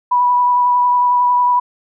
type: tone with vibrato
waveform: sine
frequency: 982 Hz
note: B5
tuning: 10 cents flat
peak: -10 dBFS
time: 0.11-1.6 s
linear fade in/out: 10 ms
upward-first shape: sine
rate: 11 Hz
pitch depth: 13 cents each way
effects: none